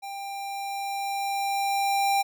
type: tone with level ramp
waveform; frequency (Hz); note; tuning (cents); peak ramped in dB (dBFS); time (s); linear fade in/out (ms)
square; 793; G5; +20; -35 to -21; 0.02-2.23; 20
effects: none